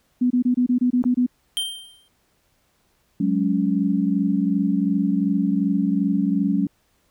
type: tone bursts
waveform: sine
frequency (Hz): 247.9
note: B3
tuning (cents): +7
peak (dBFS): -15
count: 9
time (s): 0.21-1.265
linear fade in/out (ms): 10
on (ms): 95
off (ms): 25
type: click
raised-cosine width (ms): 1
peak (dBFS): -17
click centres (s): 1.04
type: tone with exponential decay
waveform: square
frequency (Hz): 3153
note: G7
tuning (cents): +9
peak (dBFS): -20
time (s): 1.57-2.08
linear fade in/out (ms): 0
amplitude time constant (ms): 110
type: chord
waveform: sine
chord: F# suspended second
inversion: none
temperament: equal with one note detuned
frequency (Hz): 185 / 207.7 / 280.1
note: F#3 / G#3 / C#4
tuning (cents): 0 / 0 / +18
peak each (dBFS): -22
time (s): 3.2-6.67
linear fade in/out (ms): 5
effects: pink hiss -65 dBFS RMS until 7.1 s